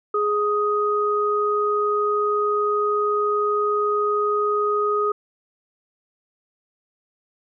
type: tone pair together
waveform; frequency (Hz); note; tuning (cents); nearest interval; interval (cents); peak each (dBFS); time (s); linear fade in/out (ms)
sine; 416.7 / 1248.7; G#4 / D#6; +6 / +6; octave + perfect fifth; 1900; -21; 0.14-5.12; 5
effects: none